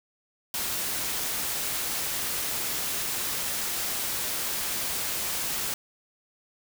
white noise, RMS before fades -30 dBFS, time 0.54-5.74 s, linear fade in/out 2 ms, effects none

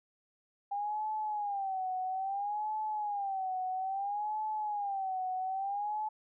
sine tone with vibrato, 800 Hz, G5, 35 cents sharp, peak -32 dBFS, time 0.71-6.09 s, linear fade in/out 10 ms, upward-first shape sine, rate 0.6 Hz, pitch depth 130 cents each way, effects none

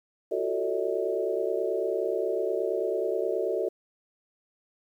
sine tone cluster, 349.1 / 378.2 / 447.9 / 573 / 641 Hz, F4 / F#4 / A4 / D5 / E5, -1 / +38 / +31 / -43 / -49 cents, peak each -36 / -30 / -30 / -33 / -33 dBFS, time 0.31-3.69 s, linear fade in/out 10 ms, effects 10-bit

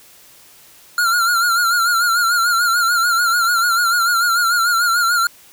square tone with vibrato, 1396.9 Hz, F6, in tune, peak -14 dBFS, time 0.98-5.27 s, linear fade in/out 2 ms, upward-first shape sine, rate 6.8 Hz, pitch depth 66 cents each way, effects white hiss -46 dBFS RMS until 5.52 s

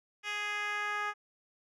10% pulse tone with band-pass filter sweep, 415.3 Hz, G#4, in tune, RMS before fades -35 dBFS, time 0.23-1.14 s, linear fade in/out 50 ms, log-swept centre 2800 to 1300 Hz, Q 1.4, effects none

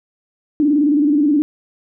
sine tone with vibrato, 293.7 Hz, D4, in tune, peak -11 dBFS, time 0.6-1.42 s, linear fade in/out 0 ms, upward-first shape square, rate 19 Hz, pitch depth 73 cents each way, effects none

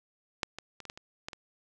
clicks, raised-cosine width 0.2 ms, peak -11 / -22 / -27 / -27 / -21 / -28 / -19 / -25 dBFS, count 8, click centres 0.432 / 0.586 / 0.803 / 0.853 / 0.899 / 0.975 / 1.285 / 1.332 s, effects none

